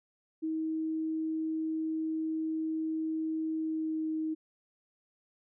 sine tone with pitch glide, 317.8 to 315.1 Hz, D#4 to D#4, +37 to +22 cents, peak -30 dBFS, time 0.42-4.35 s, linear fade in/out 20 ms, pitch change -15 cents, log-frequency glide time 3.55-4.07 s, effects none

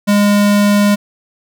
square tone, 204.8 Hz, G#3, 24 cents flat, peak -9 dBFS, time 0.07-0.96 s, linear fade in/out 20 ms, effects none

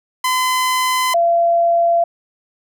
sawtooth / sine tone pair in turn, 1020 / 682 Hz, C6 / F5, -44 / -41 cents, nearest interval perfect fifth, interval 697 cents, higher first, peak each -11 dBFS, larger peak neither, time 0.24-1.14 / 1.14-2.04 s, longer neither, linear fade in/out 5 ms, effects none

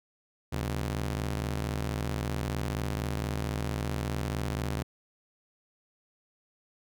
sawtooth ring-modulated tone, 103.83 Hz, G#2, in tune, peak -23 dBFS, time 0.52-4.83 s, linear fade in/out 10 ms, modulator 29.7 Hz, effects none

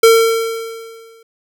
square tone with exponential decay, 453.8 Hz, A#4, 47 cents flat, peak -4 dBFS, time 0.03-1.23 s, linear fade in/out 5 ms, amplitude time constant 260 ms, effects none

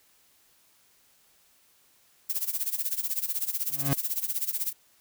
violet noise with tremolo, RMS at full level -27 dBFS, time 2.29-4.73 s, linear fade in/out 10 ms, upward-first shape sine, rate 16 Hz, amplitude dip 85%
30% pulse tone with exponential growth, 138.59 Hz, C#3, in tune, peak -18 dBFS, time 3.66-3.93 s, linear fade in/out 0 ms, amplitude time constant 58 ms
effects white hiss -63 dBFS RMS until 5 s

